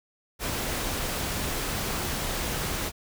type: noise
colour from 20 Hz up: pink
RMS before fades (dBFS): -30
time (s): 0.39-2.92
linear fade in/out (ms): 50
effects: none